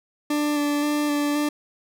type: tone with vibrato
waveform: 40% pulse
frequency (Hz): 293.7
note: D4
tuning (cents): 0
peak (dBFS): -20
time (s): 0.3-1.49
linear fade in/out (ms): 5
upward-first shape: square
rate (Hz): 1.9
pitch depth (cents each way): 13
effects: none